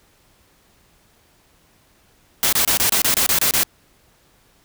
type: noise bursts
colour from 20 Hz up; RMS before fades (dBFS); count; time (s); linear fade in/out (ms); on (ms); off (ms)
white; -17; 10; 2.43-3.633; 0; 96; 27
effects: pink hiss -57 dBFS RMS until 4.64 s